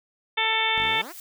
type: harmonic tone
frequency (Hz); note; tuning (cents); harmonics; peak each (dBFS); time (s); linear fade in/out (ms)
443.8; A4; +15; 1 / 2 / 3 / 4 / 5 / 6 / 7 / 8; -36 / -27 / -33 / -30 / -26 / -31 / -32 / -27; 0.37-1.02; 10
type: noise with exponential growth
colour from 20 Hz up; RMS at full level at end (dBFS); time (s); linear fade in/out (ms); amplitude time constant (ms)
blue; -39; 0.64-1.2; 2; 120
type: exponential sweep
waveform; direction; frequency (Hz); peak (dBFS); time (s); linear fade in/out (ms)
10% pulse; up; 34.51 to 392; -29; 0.75-1.13; 20
effects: none